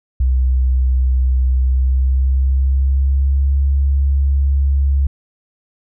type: tone with pitch glide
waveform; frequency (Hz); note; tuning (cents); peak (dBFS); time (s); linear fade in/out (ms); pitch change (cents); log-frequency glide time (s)
sine; 64 to 68.99; C2 to C#2; -38 to -8; -11; 0.2-5.07; 5; +130; 1.55-3.57
effects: none